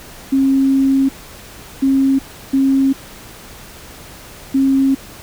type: tone bursts at uneven times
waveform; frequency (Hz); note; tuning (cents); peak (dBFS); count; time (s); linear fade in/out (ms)
sine; 270; C#4; -45; -10; 4; 0.32-1.09 / 1.82-2.19 / 2.53-2.93 / 4.54-4.95; 10
effects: pink hiss -37 dBFS RMS until 5.22 s